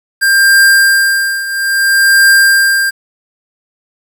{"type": "tone with tremolo", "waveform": "square", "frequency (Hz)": 1593, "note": "G6", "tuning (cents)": 27, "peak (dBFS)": -4, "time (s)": [0.21, 2.91], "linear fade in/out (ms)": 20, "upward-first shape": "triangle", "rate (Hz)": 0.6, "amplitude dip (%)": 80, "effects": ["7-bit"]}